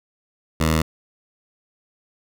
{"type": "tone with notch filter", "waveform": "10% pulse", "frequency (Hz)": 79.2, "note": "D#2", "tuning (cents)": 31, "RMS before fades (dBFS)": -19, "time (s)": [0.6, 0.82], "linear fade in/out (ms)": 5, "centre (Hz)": 370, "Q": 1.9, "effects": []}